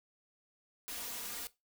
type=noise with comb filter; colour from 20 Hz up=white; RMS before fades=-42 dBFS; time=0.88-1.47 s; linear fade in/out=0 ms; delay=4.2 ms; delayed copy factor=+0.8; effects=noise-tail reverb RT60 0.2 s tail -17 dB re dry